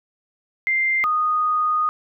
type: tone pair in turn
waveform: sine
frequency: 2093 / 1237.7 Hz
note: C7 / D#6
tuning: 0 / -9 cents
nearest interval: major sixth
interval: 909 cents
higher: first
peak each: -17 dBFS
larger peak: neither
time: 0.67-1.04 / 1.04-1.89 s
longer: second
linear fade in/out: 0 ms
effects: none